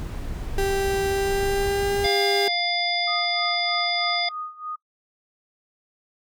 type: noise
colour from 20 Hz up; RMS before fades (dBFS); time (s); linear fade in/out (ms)
brown; -30; 0-2.06; 0
type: tone with pitch glide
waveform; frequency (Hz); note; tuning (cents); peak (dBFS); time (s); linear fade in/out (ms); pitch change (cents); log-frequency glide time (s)
35% pulse; 392 to 401.6; G4 to G4; 0 to +42; -20; 0.58-2.48; 2; +42; 1.08-2.02
type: harmonic tone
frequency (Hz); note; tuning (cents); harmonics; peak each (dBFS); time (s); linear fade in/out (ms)
701; F5; +6; 1 / 3 / 5 / 7; -27 / -27 / -27 / -27; 2.04-4.29; 5
type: tone with tremolo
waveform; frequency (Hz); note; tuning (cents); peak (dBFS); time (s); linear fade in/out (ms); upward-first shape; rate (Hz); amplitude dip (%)
sine; 1237; D#6; -10; -28; 3.07-4.76; 10; sine; 3.2; 85
effects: noise-tail reverb RT60 0.1 s tail -22 dB re dry